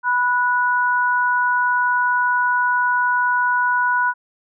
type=tone pair together; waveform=sine; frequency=987.8 / 1467.4 Hz; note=B5 / F#6; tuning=0 / -15 cents; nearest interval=perfect fifth; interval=685 cents; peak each=-18 dBFS; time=0.03-4.14 s; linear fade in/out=50 ms; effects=none